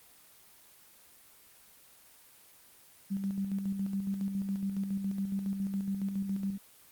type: tone with tremolo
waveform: sine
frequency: 196 Hz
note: G3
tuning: in tune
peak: -29 dBFS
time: 3.1-6.58 s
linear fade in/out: 20 ms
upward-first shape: square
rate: 7.2 Hz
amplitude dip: 45%
effects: white hiss -58 dBFS RMS until 6.91 s + Opus 24 kbps